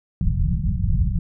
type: low-pass noise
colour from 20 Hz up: pink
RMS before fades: -20 dBFS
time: 0.21-1.19 s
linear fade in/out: 2 ms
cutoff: 190 Hz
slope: 96 dB/octave
effects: none